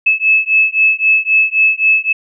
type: beating tone pair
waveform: sine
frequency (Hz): 2600 / 2603.8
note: E7 / E7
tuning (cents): -24 / -22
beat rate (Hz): 3.8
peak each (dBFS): -12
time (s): 0.06-2.13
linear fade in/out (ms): 10
effects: none